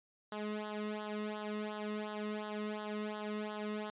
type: tone with flanger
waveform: sawtooth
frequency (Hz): 211.4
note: G#3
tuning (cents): +31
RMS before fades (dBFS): -40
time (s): 0.32-3.9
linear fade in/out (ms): 2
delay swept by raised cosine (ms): 0.41 to 1.29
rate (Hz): 2.8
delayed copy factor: -0.9
effects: resampled to 8000 Hz